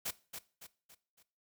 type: noise with echo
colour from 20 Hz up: white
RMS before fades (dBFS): -37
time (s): 0.05-0.11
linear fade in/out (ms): 10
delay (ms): 280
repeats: 4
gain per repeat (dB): -7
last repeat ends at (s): 1.23
effects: noise-tail reverb RT60 0.4 s tail -19 dB re dry